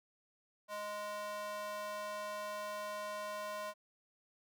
square tone with high-pass filter, 207.7 Hz, G#3, in tune, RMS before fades -42 dBFS, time 0.68-3.74 s, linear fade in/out 50 ms, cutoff 790 Hz, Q 8.9, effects none

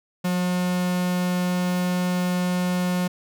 45% pulse tone, 179.9 Hz, F#3, 48 cents flat, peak -21 dBFS, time 0.24-3.08 s, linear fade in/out 10 ms, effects none

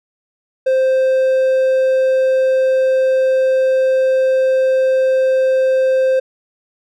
triangle tone, 523.3 Hz, C5, in tune, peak -9 dBFS, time 0.66-6.2 s, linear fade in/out 10 ms, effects none

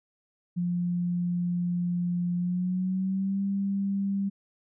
sine tone with pitch glide, 175.8 to 197.33 Hz, F3 to G3, +12 to +12 cents, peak -25 dBFS, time 0.56-4.3 s, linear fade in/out 20 ms, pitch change +200 cents, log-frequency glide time 2.36-3.42 s, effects none

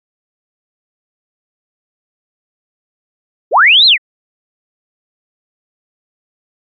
sine linear two-way sweep, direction up then down, 328.6 to 4254 to 1775 Hz, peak -4 dBFS, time 3.51-3.98 s, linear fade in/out 50 ms, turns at 3.86 s, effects AAC 64 kbps

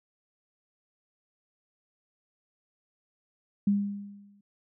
sine tone with exponential decay, 201.9 Hz, G#3, 49 cents flat, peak -19 dBFS, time 3.67-4.41 s, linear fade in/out 5 ms, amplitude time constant 160 ms, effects none

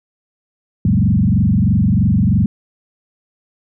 sine tone with frequency modulation, 150.6 Hz, D3, 44 cents sharp, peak -10 dBFS, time 0.85-2.46 s, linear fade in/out 2 ms, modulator 23.1 Hz, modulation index 3, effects none

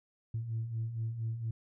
sine beating tone pair, 110 / 114.3 Hz, A2 / A#2, 0 / -34 cents, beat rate 4.3 Hz, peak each -40 / -33 dBFS, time 0.34-1.51 s, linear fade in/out 5 ms, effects tanh soft clip ceiling -28 dBFS

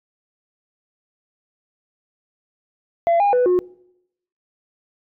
sine tone with pitch steps, 679 / 811 / 495.6 / 360.9 Hz, F5 / G#5 / B4 / F#4, -49 / -41 / +6 / -43 cents, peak -11 dBFS, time 3.07-3.59 s, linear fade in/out 0 ms, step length 130 ms, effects noise-tail reverb RT60 0.8 s tail -25 dB re dry + tanh soft clip ceiling -12 dBFS

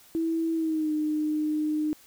sine tone with pitch glide, 327.1 to 305.2 Hz, E4 to D#4, -13 to -33 cents, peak -24 dBFS, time 0.15-1.93 s, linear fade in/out 0 ms, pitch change -120 cents, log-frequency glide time 0.54-0.92 s, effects white hiss -55 dBFS RMS until 2.06 s

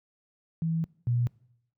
sine tone pair in turn, 163.4 / 120.44 Hz, E3 / B2, -15 / -43 cents, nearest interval perfect fourth, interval 528 cents, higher first, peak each -25 / -22 dBFS, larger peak second, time 0.62-0.84 / 1.07-1.27 s, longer first, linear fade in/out 0 ms, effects noise-tail reverb RT60 0.8 s tail -24 dB re dry + high-pass 80 Hz 12 dB/octave

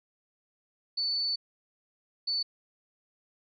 sine tone bursts at uneven times, 4488 Hz, C#8, 21 cents sharp, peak -27 dBFS, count 2, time 0.97-1.36 / 2.27-2.43 s, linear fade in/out 10 ms, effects none

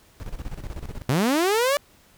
brown noise with tremolo, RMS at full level -31 dBFS, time 0.2-1.02 s, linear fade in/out 0 ms, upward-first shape square, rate 16 Hz, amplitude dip 75%
sawtooth linear sweep, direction up, 116.54 to 587.3 Hz, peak -15 dBFS, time 1.09-1.77 s, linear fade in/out 0 ms
effects pink hiss -56 dBFS RMS until 2.17 s

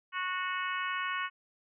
harmonic tone, 367.6 Hz, F#4, 11 cents flat, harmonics 3 / 4 / 5 / 6 / 7 / 8, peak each -35 / -37 / -39 / -41 / -42 / -43 dBFS, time 0.12-1.3 s, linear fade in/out 50 ms, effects none

